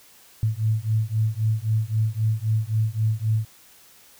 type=beating tone pair; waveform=sine; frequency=107.9 / 111.7 Hz; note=A2 / A2; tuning=-33 / +27 cents; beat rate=3.8 Hz; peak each=-23 dBFS; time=0.43-3.45 s; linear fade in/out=0 ms; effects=white hiss -52 dBFS RMS until 4.19 s